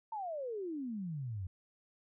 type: exponential sweep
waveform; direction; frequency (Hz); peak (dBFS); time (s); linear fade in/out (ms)
sine; down; 914 to 87.31; -37; 0.12-1.47; 5
effects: none